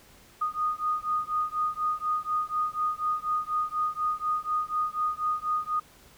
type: beating tone pair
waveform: sine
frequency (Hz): 1233 / 1237.1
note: D#6 / D#6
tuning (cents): -16 / -10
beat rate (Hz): 4.1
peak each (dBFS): -29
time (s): 0.41-5.8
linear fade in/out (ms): 10
effects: pink hiss -55 dBFS RMS until 6.17 s